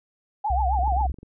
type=tone with vibrato; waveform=sine; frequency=784 Hz; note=G5; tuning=in tune; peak=-22 dBFS; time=0.44-1.07 s; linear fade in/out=10 ms; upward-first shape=triangle; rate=7.5 Hz; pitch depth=220 cents each way
type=tone; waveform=sine; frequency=65.2 Hz; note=C2; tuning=5 cents flat; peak=-22 dBFS; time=0.5-1.12 s; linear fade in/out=5 ms
type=click train; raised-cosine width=3 ms; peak=-30 dBFS; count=11; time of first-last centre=0.79-1.231 s; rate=22.7 Hz
effects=none